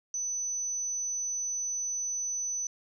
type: tone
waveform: sine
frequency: 6000 Hz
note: F#8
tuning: 23 cents sharp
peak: -30 dBFS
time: 0.14-2.67 s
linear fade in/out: 2 ms
effects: none